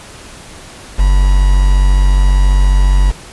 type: tone with quantisation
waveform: triangle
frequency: 47.27 Hz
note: F#1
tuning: 38 cents sharp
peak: -4 dBFS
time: 0.98-3.12 s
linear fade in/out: 20 ms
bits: 4
effects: pink hiss -34 dBFS RMS until 3.32 s + resampled to 24000 Hz